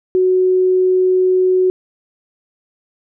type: tone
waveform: sine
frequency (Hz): 370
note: F#4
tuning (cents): 0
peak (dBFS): -10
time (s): 0.15-1.7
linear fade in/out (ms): 0
effects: none